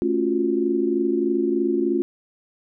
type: tone cluster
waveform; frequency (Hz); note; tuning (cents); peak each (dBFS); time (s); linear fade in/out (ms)
sine; 219.7 / 276 / 348.6 / 371.8; A3 / C#4 / F4 / F#4; -2 / -7 / -3 / +8; -27 / -24 / -21 / -29; 0.02-2.02; 0
effects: none